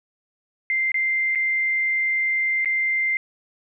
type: tone with dropouts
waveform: sine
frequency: 2090 Hz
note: C7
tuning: 2 cents flat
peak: -19 dBFS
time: 0.7-3.17 s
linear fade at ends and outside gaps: 1 ms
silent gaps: 0.918-0.943 / 1.35-1.356 / 2.647-2.657 s
effects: none